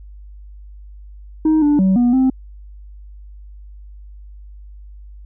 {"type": "tone with pitch steps", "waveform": "sine", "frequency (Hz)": [313.1, 293.4, 189.7, 242.7, 261.2], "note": ["D#4", "D4", "F#3", "B3", "C4"], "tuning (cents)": [11, -2, 43, -30, -3], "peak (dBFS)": -8, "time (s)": [1.45, 2.3], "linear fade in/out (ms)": 5, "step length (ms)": 170, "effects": ["tanh soft clip ceiling -10 dBFS", "added 50 Hz sine -35 dBFS peak until 5.25 s"]}